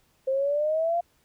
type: exponential sweep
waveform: sine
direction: up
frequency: 523.3 to 698.5 Hz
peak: -22 dBFS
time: 0.27-1.01 s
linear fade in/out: 10 ms
effects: pink hiss -66 dBFS RMS until 1.24 s